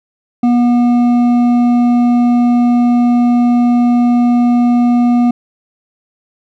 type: tone with hard clipping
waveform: sine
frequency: 241.6 Hz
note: B3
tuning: 38 cents flat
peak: -9 dBFS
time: 0.43-5.31 s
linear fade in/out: 5 ms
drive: 7 dB
effects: none